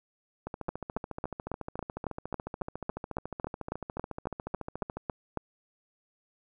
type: two click trains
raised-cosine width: 1 ms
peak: -22 / -17 dBFS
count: 64 / 18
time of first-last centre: 0.47-4.97 / 0.69-5.373 s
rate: 14 / 3.63 Hz
effects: none